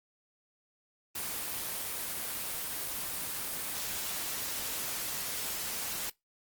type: noise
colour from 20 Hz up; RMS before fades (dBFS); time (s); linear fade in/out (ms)
white; -36; 1.15-6.1; 5
effects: noise-tail reverb RT60 0.2 s tail -25 dB re dry + Opus 24 kbps